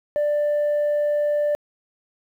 sine tone, 590 Hz, D5, 8 cents sharp, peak -16 dBFS, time 0.16-1.55 s, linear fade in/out 0 ms, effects tanh soft clip ceiling -17 dBFS + 9-bit

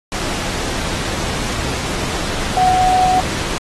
sine tone in noise, 740 Hz, F#5, in tune, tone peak -11 dBFS, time 2.57-3.2 s, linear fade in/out 0 ms, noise pink, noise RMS -22 dBFS, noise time 0.12-3.58 s, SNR +8 dB, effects low-pass 8000 Hz 12 dB/octave + AAC 32 kbps

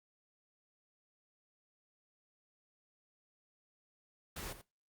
pink noise with echo, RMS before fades -44 dBFS, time 4.36-4.53 s, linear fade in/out 5 ms, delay 85 ms, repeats 1, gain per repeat -10 dB, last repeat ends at 4.615 s, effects noise-tail reverb RT60 0.2 s tail -18 dB re dry + Opus 48 kbps

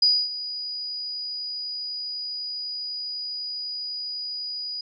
sine tone with ADSR envelope, 4916 Hz, D#8, 22 cents flat, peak -14 dBFS, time 0.02-4.81 s, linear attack 5 ms, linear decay 260 ms, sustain -15 dB, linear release 4 ms, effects none

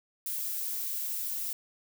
violet noise, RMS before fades -34 dBFS, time 0.26-1.53 s, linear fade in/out 2 ms, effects none

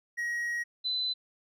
triangle / sine tone pair in turn, 1896 / 4017 Hz, A#6 / B7, +29 / +29 cents, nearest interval octave + minor second, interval 1300 cents, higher second, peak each -28 dBFS, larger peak neither, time 0.17-0.64 / 0.84-1.14 s, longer first, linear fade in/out 20 ms, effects none

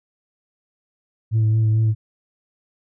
sine tone with vibrato, 110 Hz, A2, in tune, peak -12 dBFS, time 1.31-1.95 s, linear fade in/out 50 ms, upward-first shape sine, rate 4.5 Hz, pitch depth 22 cents each way, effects tanh soft clip ceiling -13 dBFS

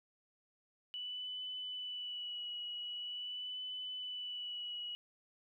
sine tone with vibrato, 2960 Hz, F#7, in tune, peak -40 dBFS, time 0.94-4.95 s, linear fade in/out 0 ms, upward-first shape sine, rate 0.44 Hz, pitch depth 26 cents each way, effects 13-bit

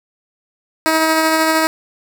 10% pulse tone with tremolo, 318.8 Hz, D#4, 42 cents sharp, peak -3 dBFS, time 0.86-1.67 s, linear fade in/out 0 ms, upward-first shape triangle, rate 13 Hz, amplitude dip 30%, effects none

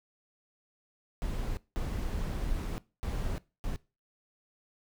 brown noise bursts at uneven times, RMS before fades -33 dBFS, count 4, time 1.22-1.57 / 1.76-2.78 / 3.03-3.38 / 3.64-3.76 s, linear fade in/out 0 ms, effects noise-tail reverb RT60 0.3 s tail -21 dB re dry

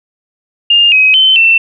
sine tone with pitch steps, 2815 / 2535 / 3071 / 2684 Hz, F7 / D#7 / G7 / E7, +13 / +32 / -36 / +31 cents, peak -4 dBFS, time 0.7-1.58 s, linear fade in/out 5 ms, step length 220 ms, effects none

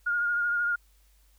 sine tone with vibrato, 1423 Hz, F6, 32 cents sharp, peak -24 dBFS, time 0.06-0.76 s, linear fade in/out 10 ms, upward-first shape triangle, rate 13 Hz, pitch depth 29 cents each way, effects added 50 Hz sine -59 dBFS peak until 1.38 s + white hiss -67 dBFS RMS until 1.38 s

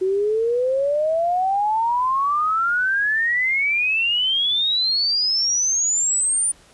sine exponential sweep, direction up, 370 to 9397 Hz, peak -17 dBFS, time 0.01-6.52 s, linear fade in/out 10 ms, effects pink hiss -51 dBFS RMS until 6.73 s + resampled to 24000 Hz

